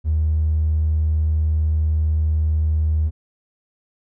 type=tone; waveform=triangle; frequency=77.78 Hz; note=D#2; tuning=in tune; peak=-12 dBFS; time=0.04-3.11 s; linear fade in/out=50 ms; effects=tanh soft clip ceiling -13 dBFS

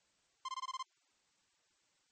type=tone bursts; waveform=45% pulse; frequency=1046 Hz; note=C6; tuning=1 cent flat; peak=-38 dBFS; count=7; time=0.45-0.828 s; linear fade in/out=5 ms; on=36 ms; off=21 ms; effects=white hiss -75 dBFS RMS until 2.11 s + MP3 32 kbps

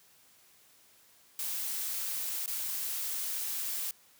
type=noise with dropouts; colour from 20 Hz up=blue; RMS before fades=-35 dBFS; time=1.39-3.91 s; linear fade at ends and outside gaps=2 ms; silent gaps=2.461-2.477 s; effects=white hiss -62 dBFS RMS until 4.19 s + high-pass 60 Hz 12 dB/octave

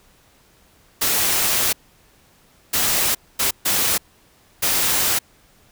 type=noise bursts at uneven times; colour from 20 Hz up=white; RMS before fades=-19 dBFS; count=5; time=1.01-1.73 / 2.73-3.15 / 3.39-3.51 / 3.65-3.98 / 4.62-5.19 s; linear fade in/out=10 ms; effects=pink hiss -55 dBFS RMS until 5.71 s

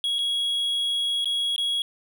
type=tone with dropouts; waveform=triangle; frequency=3322 Hz; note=G#7; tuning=in tune; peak=-21 dBFS; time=0.04-1.82 s; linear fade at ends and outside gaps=1 ms; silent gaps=0.185-0.189 / 1.245-1.256 / 1.562-1.58 s; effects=none

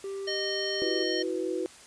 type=tone; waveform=triangle; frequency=392 Hz; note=G4; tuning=in tune; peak=-31 dBFS; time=0.04-1.03 s; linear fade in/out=2 ms
type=harmonic tone; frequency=617 Hz; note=D#5; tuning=15 cents flat; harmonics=1 / 3 / 5 / 7 / 9; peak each=-36 / -36 / -36 / -36 / -36 dBFS; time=0.27-1.23 s; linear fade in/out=10 ms
type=chord; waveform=sine; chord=E suspended second; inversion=none; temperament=equal with one note detuned; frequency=326.8 / 370 / 493.9 Hz; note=E4 / F#4 / B4; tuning=-15 / 0 / 0 cents; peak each=-33 / -31 / -34 dBFS; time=0.82-1.66 s; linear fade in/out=0 ms
effects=white hiss -51 dBFS RMS until 1.86 s + resampled to 22050 Hz

